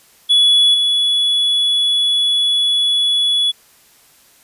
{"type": "tone with level steps", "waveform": "triangle", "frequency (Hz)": 3400, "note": "G#7", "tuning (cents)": 40, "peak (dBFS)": [-7, -11], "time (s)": [0.29, 3.52], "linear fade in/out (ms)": 20, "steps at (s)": 0.74, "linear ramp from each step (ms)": 5, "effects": ["white hiss -50 dBFS RMS until 4.43 s", "resampled to 32000 Hz"]}